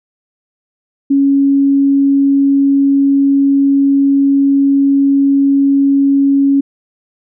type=tone; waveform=sine; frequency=277.2 Hz; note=C#4; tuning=in tune; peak=-7 dBFS; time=1.1-6.61 s; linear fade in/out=10 ms; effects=none